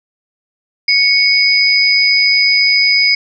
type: tone pair together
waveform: sine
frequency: 2217 / 4977 Hz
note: C#7 / D#8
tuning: 0 / 0 cents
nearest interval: octave + major second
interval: 1400 cents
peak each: -11 dBFS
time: 0.88-3.15 s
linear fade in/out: 5 ms
effects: none